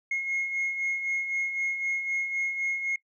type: beating tone pair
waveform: sine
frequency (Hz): 2155 / 2158.9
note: C#7 / C#7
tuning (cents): -49 / -46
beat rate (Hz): 3.9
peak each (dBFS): -34 / -26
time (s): 0.11-2.96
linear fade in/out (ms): 5
effects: noise-tail reverb RT60 0.1 s tail -21 dB re dry + tanh soft clip ceiling -23 dBFS